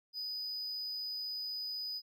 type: tone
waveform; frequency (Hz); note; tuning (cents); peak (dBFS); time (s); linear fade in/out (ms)
triangle; 4978; D#8; 0; -36; 0.13-2.02; 50
effects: none